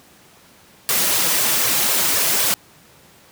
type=noise with flanger; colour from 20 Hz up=white; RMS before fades=-18 dBFS; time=0.89-2.54 s; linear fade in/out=0 ms; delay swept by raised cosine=1.7 to 6.2 ms; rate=3.9 Hz; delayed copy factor=+0.75; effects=pink hiss -49 dBFS RMS until 3.31 s + high-pass 100 Hz 12 dB/octave